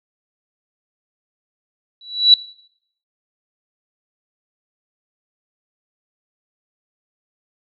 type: tone with exponential growth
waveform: sine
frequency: 3932 Hz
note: B7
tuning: 8 cents flat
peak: -3 dBFS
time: 2.01-2.34 s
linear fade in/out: 2 ms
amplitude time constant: 71 ms
effects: noise-tail reverb RT60 0.7 s tail -21 dB re dry